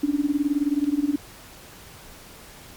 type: tone with tremolo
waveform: sine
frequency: 289.6 Hz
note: D4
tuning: 24 cents flat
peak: -16 dBFS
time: 0.03-1.16 s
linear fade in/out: 5 ms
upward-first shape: sine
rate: 19 Hz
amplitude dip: 90%
type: click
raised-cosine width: 0.2 ms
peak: -26 dBFS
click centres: 0.842 s
effects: pink hiss -45 dBFS RMS until 2.76 s + MP3 96 kbps